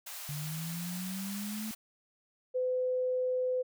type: high-pass noise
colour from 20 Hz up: white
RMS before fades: -43 dBFS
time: 0.06-1.75 s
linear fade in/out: 10 ms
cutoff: 580 Hz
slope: 48 dB/octave
type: linear sweep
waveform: sine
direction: up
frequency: 144.7 to 220 Hz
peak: -36 dBFS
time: 0.29-1.71 s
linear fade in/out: 0 ms
type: tone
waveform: sine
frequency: 507 Hz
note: B4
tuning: 45 cents sharp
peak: -28 dBFS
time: 2.54-3.63 s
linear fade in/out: 20 ms
effects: none